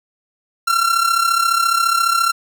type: tone with amplitude modulation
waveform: 45% pulse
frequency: 1363 Hz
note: F6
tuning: 43 cents flat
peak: -11 dBFS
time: 0.67-2.32 s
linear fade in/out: 10 ms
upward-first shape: sine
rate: 34.5 Hz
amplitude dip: 65%
effects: none